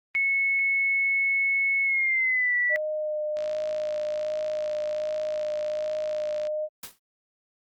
sine tone with pitch glide, 2198 to 1958.2 Hz, C#7 to B6, -15 to -15 cents, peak -21 dBFS, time 0.15-2.76 s, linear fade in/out 0 ms, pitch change -200 cents, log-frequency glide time 1.84-2.55 s
sine tone with vibrato, 610 Hz, D#5, 34 cents flat, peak -26 dBFS, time 2.69-6.69 s, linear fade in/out 50 ms, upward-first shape sine, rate 1.3 Hz, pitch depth 13 cents each way
click train, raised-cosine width 0.2 ms, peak -25 dBFS, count 174, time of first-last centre 3.37-6.47 s, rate 55.8 Hz
white noise with exponential decay, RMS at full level -33 dBFS, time 6.83-6.99 s, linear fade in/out 5 ms, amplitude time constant 33 ms
effects Opus 24 kbps

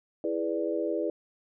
sine chord, E dominant seventh, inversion none, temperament equal, 329.6 / 415.3 / 493.9 / 587.3 Hz, E4 / G#4 / B4 / D5, 0 / 0 / 0 / 0 cents, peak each -31 / -33 / -33 / -33 dBFS, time 0.24-1.1 s, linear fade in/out 2 ms, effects none

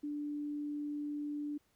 sine tone, 293.7 Hz, D4, in tune, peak -36 dBFS, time 0.03-1.58 s, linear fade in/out 10 ms, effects pink hiss -74 dBFS RMS until 1.75 s

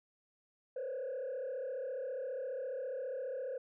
sine tone with frequency modulation, 523.3 Hz, C5, in tune, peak -35 dBFS, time 0.76-3.58 s, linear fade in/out 5 ms, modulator 34.7 Hz, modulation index 1.1, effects tanh soft clip ceiling -35 dBFS

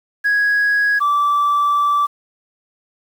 sine tone pair in turn, 1661.2 / 1162.2 Hz, G#6 / D6, 0 / -18 cents, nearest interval tritone, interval 618 cents, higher first, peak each -11 dBFS, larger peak neither, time 0.24-1 / 1-2.07 s, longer second, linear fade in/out 20 ms, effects tanh soft clip ceiling -11 dBFS + 7-bit

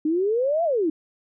sine exponential two-way sweep, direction up then down, 298.3 to 698.5 to 298.3 Hz, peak -19 dBFS, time 0.05-0.9 s, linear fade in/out 5 ms, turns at 0.64 s, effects none

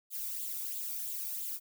violet noise with flanger, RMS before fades -38 dBFS, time 0.1-1.6 s, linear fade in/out 50 ms, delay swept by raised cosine 0.26 to 0.88 ms, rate 3 Hz, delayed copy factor +0.55, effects none

